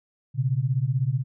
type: beating tone pair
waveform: sine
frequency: 122.2 / 138.2 Hz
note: B2 / C#3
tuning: -18 / -5 cents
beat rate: 16 Hz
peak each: -24 dBFS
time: 0.34-1.24 s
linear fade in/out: 50 ms
effects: none